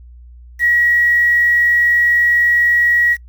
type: tone with quantisation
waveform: sine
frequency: 1912 Hz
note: A#6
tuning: 43 cents sharp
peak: -10 dBFS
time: 0.59-3.17 s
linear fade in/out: 50 ms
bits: 6
effects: noise-tail reverb RT60 0.1 s tail -26 dB re dry + added 60 Hz sine -36 dBFS peak until 3.28 s